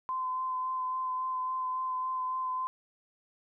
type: tone with vibrato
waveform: sine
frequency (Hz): 1028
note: C6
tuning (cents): -31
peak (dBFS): -30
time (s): 0.09-2.67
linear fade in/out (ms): 0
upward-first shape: sine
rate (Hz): 3.6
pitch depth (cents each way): 14
effects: none